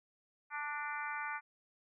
harmonic tone with a mistuned harmonic, 293.7 Hz, D4, in tune, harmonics 3 / 4 / 5 / 6 / 7 / 8, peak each -43 / -44 / -42 / -47 / -46 / -48 dBFS, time 0.5-1.41 s, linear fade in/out 50 ms, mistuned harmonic 6, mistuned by +28 cents, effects none

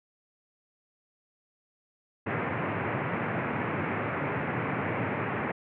pink band-pass noise, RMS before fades -31 dBFS, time 2.26-5.52 s, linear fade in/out 10 ms, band 100 to 2400 Hz, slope 48 dB/octave, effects none

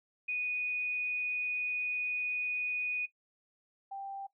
sine tone pair in turn, 2477 / 786.8 Hz, D#7 / G5, -8 / +6 cents, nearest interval octave + minor sixth, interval 1986 cents, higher first, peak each -31 / -38 dBFS, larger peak first, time 0.28-3.06 / 3.91-4.27 s, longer first, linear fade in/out 10 ms, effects noise-tail reverb RT60 0.1 s tail -17 dB re dry

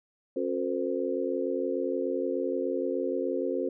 harmonic tone with a mistuned harmonic, 90.2 Hz, F#2, 44 cents flat, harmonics 3 / 4 / 5 / 6, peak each -33 / -32 / -33 / -32 dBFS, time 0.36-3.69 s, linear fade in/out 5 ms, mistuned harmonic 6, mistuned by -77 cents, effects none

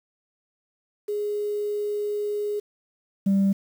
sine tone pair in turn, 415.3 / 196 Hz, G#4 / G3, 0 / 0 cents, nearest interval octave + minor second, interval 1300 cents, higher first, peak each -24 / -15 dBFS, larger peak second, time 1.08-2.6 / 3.26-3.53 s, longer first, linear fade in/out 10 ms, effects tanh soft clip ceiling -16 dBFS + 8-bit

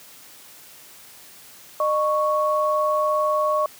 sine tone pair together, 609.4 / 1108.7 Hz, D#5 / C#6, -36 / 0 cents, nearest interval minor seventh, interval 1036 cents, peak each -21 dBFS, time 1.8-3.66 s, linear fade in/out 2 ms, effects white hiss -46 dBFS RMS until 3.79 s + high-pass 80 Hz 12 dB/octave

